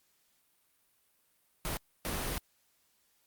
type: noise bursts at uneven times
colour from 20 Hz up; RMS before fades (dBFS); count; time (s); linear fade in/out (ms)
pink; -35; 2; 1.65-1.77 / 2.05-2.38; 0
effects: white hiss -72 dBFS RMS until 3.26 s + Opus 48 kbps